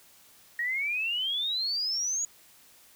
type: exponential sweep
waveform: sine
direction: up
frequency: 1864.7 to 6830 Hz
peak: -27 dBFS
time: 0.59-2.25 s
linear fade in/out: 2 ms
effects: white hiss -57 dBFS RMS until 2.95 s